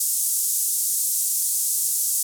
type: band-pass noise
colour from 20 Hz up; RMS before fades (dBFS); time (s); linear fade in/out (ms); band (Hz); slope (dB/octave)
pink; -23; 0-2.23; 5; 7400 to 13000; 24
effects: none